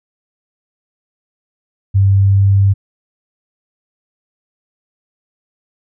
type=tone with pitch glide; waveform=sine; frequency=98 to 98.62 Hz; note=G2 to G2; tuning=0 to +11 cents; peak=-7 dBFS; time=1.94-2.74 s; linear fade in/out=20 ms; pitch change=+11 cents; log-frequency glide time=2.11-2.43 s; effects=none